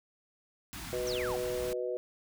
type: band-stop noise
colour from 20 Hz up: pink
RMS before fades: -42 dBFS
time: 0.73-1.73 s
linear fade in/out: 0 ms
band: 340 to 730 Hz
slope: 48 dB/octave
type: chord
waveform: sine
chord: B major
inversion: second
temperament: equal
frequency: 370 / 493.9 / 622.3 Hz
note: F#4 / B4 / D#5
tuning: 0 / 0 / 0 cents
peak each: -36 / -34 / -39 dBFS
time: 0.93-1.97 s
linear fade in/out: 0 ms
type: exponential sweep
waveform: sine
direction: down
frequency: 6272 to 688 Hz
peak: -37 dBFS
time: 1.07-1.36 s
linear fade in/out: 2 ms
effects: none